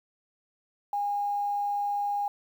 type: tone with quantisation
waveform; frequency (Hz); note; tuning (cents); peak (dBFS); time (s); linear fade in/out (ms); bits
sine; 815; G#5; -33; -26; 0.93-2.28; 2; 9
effects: none